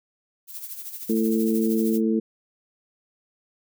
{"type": "noise with tremolo", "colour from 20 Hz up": "violet", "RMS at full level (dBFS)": -34, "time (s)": [0.47, 2.01], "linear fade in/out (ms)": 50, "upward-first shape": "sine", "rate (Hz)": 13, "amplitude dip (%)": 60}
{"type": "harmonic tone", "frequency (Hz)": 111.1, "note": "A2", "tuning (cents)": 17, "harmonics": [2, 3, 4], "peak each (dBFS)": [-21, -25, -27], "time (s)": [1.09, 2.2], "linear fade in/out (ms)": 10}
{"effects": []}